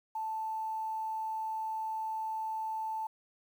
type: tone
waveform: sine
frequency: 880 Hz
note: A5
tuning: in tune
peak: -33 dBFS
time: 0.15-3.07 s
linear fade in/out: 5 ms
effects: 10-bit